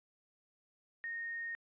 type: tone with quantisation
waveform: sine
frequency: 1851 Hz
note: A#6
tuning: 13 cents flat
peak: -38 dBFS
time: 1.04-1.55 s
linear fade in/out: 0 ms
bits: 11
effects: resampled to 8000 Hz